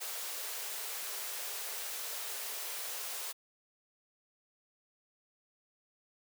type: high-pass noise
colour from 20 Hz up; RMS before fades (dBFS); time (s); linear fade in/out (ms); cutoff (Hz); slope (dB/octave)
white; -40; 0-3.33; 20; 380; 96
effects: none